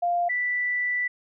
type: tone pair in turn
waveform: sine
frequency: 698.5 / 1973.4 Hz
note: F5 / B6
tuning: 0 / -2 cents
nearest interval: octave + tritone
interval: 1798 cents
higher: second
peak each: -21 / -23 dBFS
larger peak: first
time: 0.02-0.29 / 0.29-1.08 s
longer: second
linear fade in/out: 10 ms
effects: none